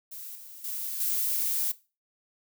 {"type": "noise with level steps", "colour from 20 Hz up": "violet", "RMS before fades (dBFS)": [-41, -46, -34, -28], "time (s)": [0.11, 1.72], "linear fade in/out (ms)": 10, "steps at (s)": [0.35, 0.64, 1], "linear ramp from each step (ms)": 5, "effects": ["noise-tail reverb RT60 0.3 s tail -18 dB re dry"]}